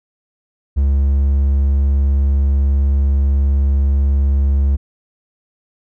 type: tone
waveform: triangle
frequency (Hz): 69.3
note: C#2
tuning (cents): 0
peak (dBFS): -9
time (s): 0.76-4.77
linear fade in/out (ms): 20
effects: none